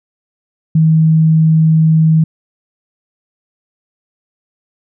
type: tone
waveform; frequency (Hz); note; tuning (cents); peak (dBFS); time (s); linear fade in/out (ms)
sine; 159.3; D#3; +41; -6; 0.75-2.24; 5
effects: none